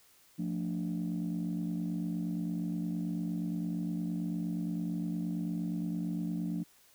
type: chord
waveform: sine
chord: D minor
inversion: first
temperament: equal with one note detuned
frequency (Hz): 174.61 / 223.3 / 293.7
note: F3 / A3 / D4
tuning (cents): 0 / +26 / 0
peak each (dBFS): -33 / -37 / -37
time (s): 0.38-6.64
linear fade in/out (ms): 20
effects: tanh soft clip ceiling -26 dBFS + white hiss -63 dBFS RMS until 6.94 s